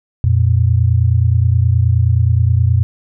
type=tone pair together; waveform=sine; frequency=88.1 / 117.6 Hz; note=F2 / A#2; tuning=+16 / +16 cents; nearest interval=perfect fourth; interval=500 cents; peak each=-12 dBFS; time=0.24-2.83 s; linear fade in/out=0 ms; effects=none